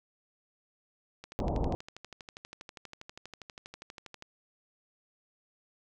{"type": "click train", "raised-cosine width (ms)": 0.2, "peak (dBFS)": -27, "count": 38, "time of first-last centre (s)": [1.24, 4.224], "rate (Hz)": 12.4}
{"type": "low-pass noise", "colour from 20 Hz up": "pink", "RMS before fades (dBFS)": -31, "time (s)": [1.39, 1.75], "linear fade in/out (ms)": 0, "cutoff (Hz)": 920, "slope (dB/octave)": 48}
{"effects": []}